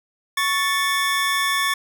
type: tone pair together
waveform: 25% pulse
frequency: 1108.7 / 1760 Hz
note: C#6 / A6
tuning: 0 / 0 cents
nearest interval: minor sixth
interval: 800 cents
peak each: -18 dBFS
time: 0.37-1.74 s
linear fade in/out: 5 ms
effects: none